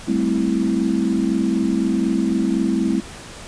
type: chord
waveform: sine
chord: A minor seventh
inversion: third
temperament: equal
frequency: 196 / 220 / 261.6 / 329.6 Hz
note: G3 / A3 / C4 / E4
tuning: 0 / 0 / 0 / 0 cents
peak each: -22 dBFS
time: 0.07-3.01 s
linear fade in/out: 20 ms
effects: pink hiss -37 dBFS RMS until 3.47 s + resampled to 22050 Hz